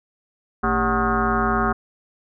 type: tone with frequency modulation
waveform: sine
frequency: 742 Hz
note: F#5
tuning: 5 cents sharp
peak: -17 dBFS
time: 0.63-1.73 s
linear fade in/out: 10 ms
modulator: 172 Hz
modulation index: 4.1
effects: none